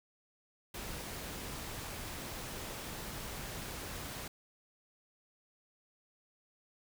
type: noise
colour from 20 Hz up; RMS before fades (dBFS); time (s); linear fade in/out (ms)
pink; -43; 0.74-4.28; 5
effects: none